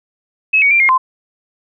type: tone with pitch steps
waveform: sine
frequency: 2576 / 2245 / 2366 / 2134 / 1037 Hz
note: E7 / C#7 / D7 / C7 / C6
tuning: -41 / +21 / +12 / +34 / -16 cents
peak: -8 dBFS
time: 0.53-0.98 s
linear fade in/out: 10 ms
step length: 90 ms
effects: none